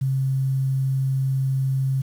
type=tone with quantisation; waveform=sine; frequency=133.7 Hz; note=C3; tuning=38 cents sharp; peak=-19 dBFS; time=0.01-2.02 s; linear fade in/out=10 ms; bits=8; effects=none